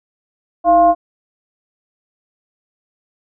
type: tone with frequency modulation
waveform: sine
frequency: 691 Hz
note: F5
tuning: 19 cents flat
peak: -7 dBFS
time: 0.64-0.95 s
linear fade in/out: 50 ms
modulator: 372 Hz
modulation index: 0.53
effects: none